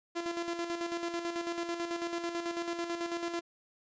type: tone with tremolo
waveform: sawtooth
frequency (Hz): 341.2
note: F4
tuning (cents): -40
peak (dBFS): -28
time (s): 0.15-3.41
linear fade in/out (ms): 20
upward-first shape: square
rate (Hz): 9.1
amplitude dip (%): 50
effects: resampled to 16000 Hz